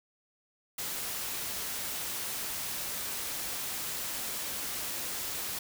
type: noise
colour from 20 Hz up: white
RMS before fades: -36 dBFS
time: 0.78-5.59 s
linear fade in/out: 5 ms
effects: none